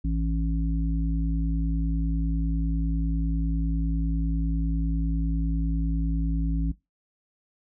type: harmonic tone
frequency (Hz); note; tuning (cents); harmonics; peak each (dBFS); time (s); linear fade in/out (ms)
55; A1; 0; 1 / 3 / 5; -24 / -30 / -32; 0.04-6.72; 10
effects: noise-tail reverb RT60 0.2 s tail -18 dB re dry